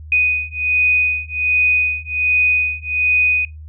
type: beating tone pair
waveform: sine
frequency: 2489 / 2490.3 Hz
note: D#7 / D#7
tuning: 0 / +1 cents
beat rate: 1.3 Hz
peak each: -17 dBFS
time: 0.12-3.45 s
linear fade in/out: 2 ms
effects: noise-tail reverb RT60 0.2 s tail -21 dB re dry + added 77 Hz sine -32 dBFS peak until 3.68 s